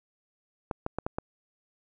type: clicks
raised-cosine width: 1 ms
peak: -16 dBFS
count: 5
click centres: 0.712 / 0.864 / 0.986 / 1.065 / 1.185 s
effects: none